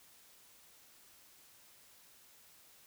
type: silence
effects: white hiss -62 dBFS RMS until 2.86 s